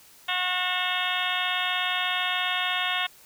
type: harmonic tone with a mistuned harmonic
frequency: 363.2 Hz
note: F#4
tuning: 32 cents flat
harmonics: 2 / 3 / 4 / 5 / 6 / 7 / 8 / 9 / 10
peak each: -33 / -33 / -33 / -33 / -33 / -33 / -33 / -33 / -33 dBFS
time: 0.28-3.07 s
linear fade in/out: 10 ms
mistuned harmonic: 7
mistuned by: +68 cents
effects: white hiss -53 dBFS RMS until 3.25 s